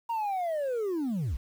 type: linear sweep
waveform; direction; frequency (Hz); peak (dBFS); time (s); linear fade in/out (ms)
sine; down; 943 to 46.45; -25; 0.09-1.37; 10
effects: tanh soft clip ceiling -27 dBFS + 9-bit